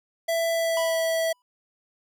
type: tone with pitch glide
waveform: square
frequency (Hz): 664 to 654.1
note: E5 to E5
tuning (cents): +12 to -14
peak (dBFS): -23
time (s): 0.28-1.33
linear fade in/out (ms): 10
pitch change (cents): -26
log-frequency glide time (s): 0.52-0.96
type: tone with exponential decay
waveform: square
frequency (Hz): 987.8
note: B5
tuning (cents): 0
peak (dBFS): -29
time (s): 0.77-1.42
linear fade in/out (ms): 1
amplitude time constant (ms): 140
effects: none